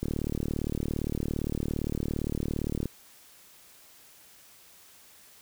click train, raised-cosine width 3 ms, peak -17 dBFS, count 107, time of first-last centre 0.03-2.857 s, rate 37.5 Hz, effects white hiss -55 dBFS RMS until 5.41 s

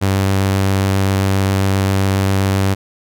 sawtooth tone with vibrato, 97 Hz, G2, 18 cents flat, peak -9 dBFS, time 0.01-2.75 s, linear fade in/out 20 ms, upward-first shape triangle, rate 7.5 Hz, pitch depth 10 cents each way, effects none

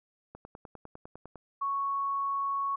click train, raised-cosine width 1 ms, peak -31 dBFS, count 11, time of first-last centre 0.35-1.357 s, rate 9.93 Hz
sine tone, 1108.7 Hz, C#6, in tune, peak -28 dBFS, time 1.61-2.76 s, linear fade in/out 10 ms
effects none

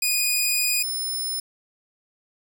10% pulse tone pair in turn, 2471 / 5236 Hz, D#7 / E8, -13 / -13 cents, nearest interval octave + minor second, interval 1300 cents, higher second, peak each -11 / -20 dBFS, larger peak first, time 0.02-0.83 / 0.83-1.4 s, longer first, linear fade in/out 5 ms, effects none

